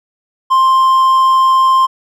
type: tone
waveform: triangle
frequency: 1051 Hz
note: C6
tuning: 7 cents sharp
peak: -5 dBFS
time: 0.5-1.87 s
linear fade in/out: 20 ms
effects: none